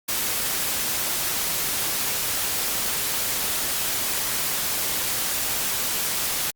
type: noise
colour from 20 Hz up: white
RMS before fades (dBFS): -25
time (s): 0.08-6.51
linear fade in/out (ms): 10
effects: Opus 48 kbps